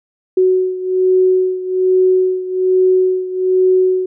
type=beating tone pair; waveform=sine; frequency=371 / 372.2 Hz; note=F#4 / F#4; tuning=+5 / +10 cents; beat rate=1.2 Hz; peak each=-12 / -16 dBFS; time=0.37-4.06 s; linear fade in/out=5 ms; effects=none